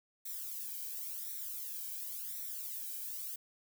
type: noise with flanger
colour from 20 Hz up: violet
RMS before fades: -42 dBFS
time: 0.25-3.36 s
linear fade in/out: 5 ms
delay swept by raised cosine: 0.51 to 1.3 ms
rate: 0.93 Hz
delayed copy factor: +1
effects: none